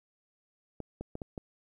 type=clicks; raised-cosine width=2 ms; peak=-25 dBFS; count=5; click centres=0.803 / 1.01 / 1.154 / 1.218 / 1.378 s; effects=11-bit